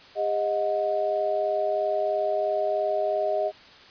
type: tone cluster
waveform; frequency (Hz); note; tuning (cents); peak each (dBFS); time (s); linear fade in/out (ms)
sine; 404.6 / 626 / 729; G#4 / D#5 / F#5; -45 / +10 / -26; -30 / -24 / -30; 0.15-3.52; 50
effects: white hiss -49 dBFS RMS until 3.9 s + resampled to 11025 Hz